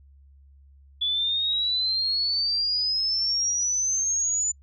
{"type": "exponential sweep", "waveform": "sine", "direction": "up", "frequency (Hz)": [3427, 7040], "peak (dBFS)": -22, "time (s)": [1.01, 4.52], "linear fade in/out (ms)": 10, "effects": ["noise-tail reverb RT60 0.1 s tail -26 dB re dry", "added 69 Hz sine -50 dBFS peak until 4.62 s"]}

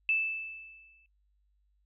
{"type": "tone with exponential decay", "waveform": "sine", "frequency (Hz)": 2635, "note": "E7", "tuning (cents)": -1, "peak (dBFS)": -23, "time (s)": [0.09, 1.06], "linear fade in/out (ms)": 1, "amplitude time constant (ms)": 210, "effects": ["noise-tail reverb RT60 0.1 s tail -19 dB re dry", "added 50 Hz sine -68 dBFS peak until 1.85 s"]}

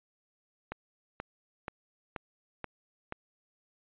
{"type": "click train", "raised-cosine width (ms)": 0.5, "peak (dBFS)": -21, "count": 6, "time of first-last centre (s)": [0.72, 3.124], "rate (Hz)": 2.08, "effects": ["resampled to 8000 Hz"]}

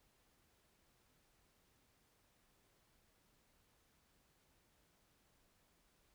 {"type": "silence", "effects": ["pink hiss -75 dBFS RMS until 6.14 s"]}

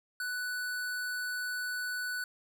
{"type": "tone", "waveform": "square", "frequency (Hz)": 1487, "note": "F#6", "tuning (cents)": 8, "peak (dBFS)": -34, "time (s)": [0.2, 2.24], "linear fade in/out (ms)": 2, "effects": []}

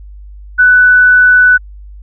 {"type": "tone", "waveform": "sine", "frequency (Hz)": 1491, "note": "F#6", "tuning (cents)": 13, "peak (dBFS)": -3, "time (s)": [0.58, 1.58], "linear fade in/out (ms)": 20, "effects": ["added 50 Hz sine -29 dBFS peak until 2.02 s"]}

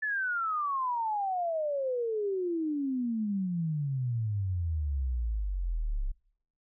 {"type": "exponential sweep", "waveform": "sine", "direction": "down", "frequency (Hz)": [1757, 32.19], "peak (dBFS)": -28, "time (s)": [0.02, 6.12], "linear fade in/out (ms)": 10, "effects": ["noise-tail reverb RT60 0.7 s tail -23 dB re dry"]}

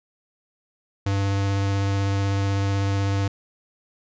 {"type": "tone with vibrato", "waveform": "square", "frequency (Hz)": 98.8, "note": "G2", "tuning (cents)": 14, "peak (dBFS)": -21, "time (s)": [1.06, 3.28], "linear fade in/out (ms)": 5, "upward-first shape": "triangle", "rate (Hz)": 16, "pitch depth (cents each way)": 12, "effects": ["resampled to 16000 Hz"]}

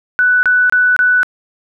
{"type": "tone bursts", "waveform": "sine", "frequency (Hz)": 1488, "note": "F#6", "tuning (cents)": 9, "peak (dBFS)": -8, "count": 4, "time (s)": [0.19, 1.231], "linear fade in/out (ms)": 0, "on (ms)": 240, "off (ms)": 27, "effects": []}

